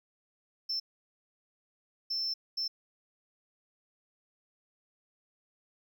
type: tone bursts at uneven times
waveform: triangle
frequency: 5330 Hz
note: E8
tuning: 18 cents sharp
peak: -28 dBFS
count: 3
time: 0.69-0.8 / 2.1-2.34 / 2.57-2.68 s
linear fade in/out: 10 ms
effects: tanh soft clip ceiling -27 dBFS